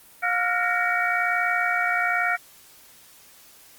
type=tone cluster; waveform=sine; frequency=713 / 1381 / 1442 / 1859 / 2271 Hz; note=F5 / F6 / F#6 / A#6 / C#7; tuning=+36 / -20 / -45 / -5 / +41 cents; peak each=-27 dBFS; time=0.22-2.37 s; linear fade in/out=20 ms; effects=white hiss -51 dBFS RMS until 3.78 s + Opus 32 kbps